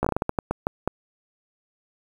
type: slowing click train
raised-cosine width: 1 ms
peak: -8 dBFS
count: 12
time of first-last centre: 0.03-0.876 s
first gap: 15 ms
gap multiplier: 1.3
effects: 7-bit